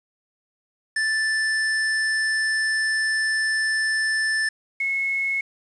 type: tone pair in turn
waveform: square / sine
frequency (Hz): 1760 / 2183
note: A6 / C#7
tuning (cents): 0 / -27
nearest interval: major third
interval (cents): 373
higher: second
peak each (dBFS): -21 / -21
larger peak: neither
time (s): 0.96-4.49 / 4.8-5.41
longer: first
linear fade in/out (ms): 5
effects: resampled to 22050 Hz + 8-bit